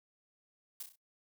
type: noise with echo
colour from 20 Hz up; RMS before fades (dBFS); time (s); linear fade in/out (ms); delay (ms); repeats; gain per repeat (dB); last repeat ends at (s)
blue; -42; 0.8-0.83; 5; 32; 4; -6; 0.958
effects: noise-tail reverb RT60 0.1 s tail -20 dB re dry